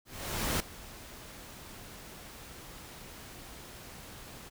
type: noise with ADSR envelope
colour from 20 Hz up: pink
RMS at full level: -30 dBFS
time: 0.05-4.5 s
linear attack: 550 ms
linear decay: 5 ms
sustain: -18 dB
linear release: 27 ms
effects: none